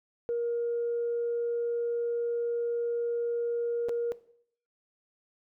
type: tone with dropouts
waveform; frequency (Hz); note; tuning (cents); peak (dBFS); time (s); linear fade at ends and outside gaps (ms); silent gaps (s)
sine; 471.9; A#4; +21; -26; 0.29-4.12; 0; 3.886-3.893
effects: noise-tail reverb RT60 0.6 s tail -17 dB re dry + tanh soft clip ceiling -23 dBFS